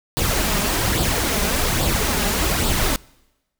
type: noise with flanger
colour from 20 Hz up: pink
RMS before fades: -20 dBFS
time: 0.17-2.96 s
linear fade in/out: 0 ms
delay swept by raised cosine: 0.23 to 4.93 ms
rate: 1.2 Hz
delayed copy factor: +0.55
effects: noise-tail reverb RT60 1.0 s tail -25 dB re dry